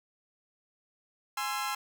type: chord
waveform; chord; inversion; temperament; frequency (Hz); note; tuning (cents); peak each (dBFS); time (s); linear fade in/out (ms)
sawtooth; Ab augmented; none; equal with one note detuned; 830.6 / 1046.5 / 1340.8; Ab5 / C6 / E6; 0 / 0 / +29; -32; 1.37-1.75; 5
effects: none